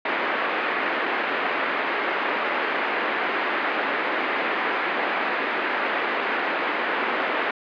white band-pass noise, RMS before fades -25 dBFS, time 0.05-7.51 s, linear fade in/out 5 ms, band 270 to 2200 Hz, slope 24 dB/octave, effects resampled to 11025 Hz

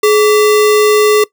sine tone with sample-and-hold, 422.9 Hz, G#4, 31 cents sharp, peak -5 dBFS, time 0.03-1.24 s, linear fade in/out 5 ms, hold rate 1575 Hz, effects noise-tail reverb RT60 0.1 s tail -20 dB re dry

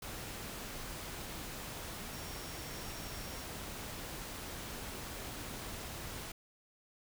sine tone in noise, 5560 Hz, F8, 9 cents flat, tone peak -54 dBFS, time 2.13-3.44 s, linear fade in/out 5 ms, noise pink, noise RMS -44 dBFS, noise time 0.02-6.32 s, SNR -13 dB, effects none

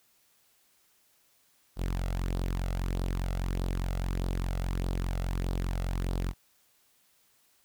sawtooth tone with flanger, 44.93 Hz, F1, 50 cents sharp, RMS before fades -31 dBFS, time 1.76-6.34 s, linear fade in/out 50 ms, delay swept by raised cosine 0.21 to 1.51 ms, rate 1.6 Hz, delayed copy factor +0.5, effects white hiss -67 dBFS RMS until 7.64 s

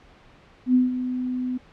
sine tone with ADSR envelope, 252.2 Hz, B3, 36 cents sharp, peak -13 dBFS, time 0.66-1.58 s, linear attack 84 ms, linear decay 160 ms, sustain -11 dB, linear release 12 ms, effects pink hiss -52 dBFS RMS until 1.72 s + low-pass 3000 Hz 12 dB/octave

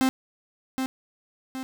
45% pulse tone with echo, 262 Hz, C4, 2 cents sharp, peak -19 dBFS, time 0.01-0.09 s, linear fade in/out 0 ms, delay 770 ms, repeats 2, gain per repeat -6 dB, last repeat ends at 1.63 s, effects none

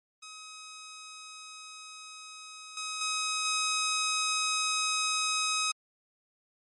10% pulse tone with level steps, 1268 Hz, D#6, 32 cents sharp, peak -36 / -26 / -21 / -19 dBFS, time 0.22-5.72 s, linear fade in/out 10 ms, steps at 2.77 / 3.01 / 3.45 s, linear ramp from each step 2 ms, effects MP3 48 kbps

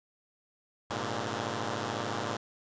5% pulse tone cluster, 102 / 116 / 129.6 / 145.9 Hz, G#2 / A#2 / C3 / D3, -31 / -8 / -16 / -11 cents, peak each -25 / -24 / -30 / -29 dBFS, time 0.9-2.37 s, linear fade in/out 5 ms, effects resampled to 16000 Hz + 9-bit

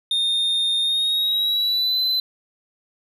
triangle tone with pitch glide, 3659 to 4037 Hz, A#7 to B7, -33 to +37 cents, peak -17 dBFS, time 0.11-2.2 s, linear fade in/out 2 ms, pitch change +170 cents, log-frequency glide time 0.81-2 s, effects none

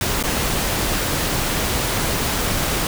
pink noise with dropouts, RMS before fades -21 dBFS, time 0.01-2.87 s, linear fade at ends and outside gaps 1 ms, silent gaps 0.227-0.237 s, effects none

